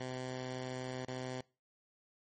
10% pulse tone with dropouts, 128.1 Hz, C3, 36 cents flat, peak -31 dBFS, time 0-1.41 s, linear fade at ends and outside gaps 5 ms, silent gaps 1.053-1.08 s, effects noise-tail reverb RT60 0.3 s tail -22 dB re dry + MP3 32 kbps

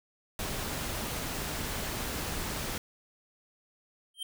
pink noise, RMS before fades -35 dBFS, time 0.39-2.78 s, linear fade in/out 2 ms
square tone with exponential growth, 3147 Hz, G7, 6 cents sharp, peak -31 dBFS, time 4.14-4.23 s, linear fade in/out 5 ms, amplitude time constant 18 ms
effects none

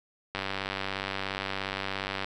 click train, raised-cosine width 0.3 ms, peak -15 dBFS, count 185, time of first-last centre 0.35-2.245 s, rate 97.1 Hz, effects none

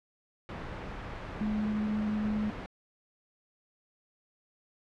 sine tone in noise, 212.2 Hz, G#3, 38 cents sharp, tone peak -28 dBFS, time 1.41-2.5 s, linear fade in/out 0 ms, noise pink, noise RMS -39 dBFS, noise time 0.49-2.66 s, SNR +8 dB, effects low-pass 2000 Hz 12 dB/octave

